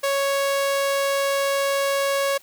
sawtooth tone, 554.4 Hz, C#5, in tune, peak -16 dBFS, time 0.03-2.38 s, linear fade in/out 10 ms, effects white hiss -52 dBFS RMS until 2.42 s

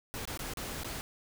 pink noise with dropouts, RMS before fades -39 dBFS, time 0.14-1.01 s, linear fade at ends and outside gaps 0 ms, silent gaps 0.253-0.275 / 0.375-0.392 / 0.536-0.572 / 0.835-0.845 s, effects none

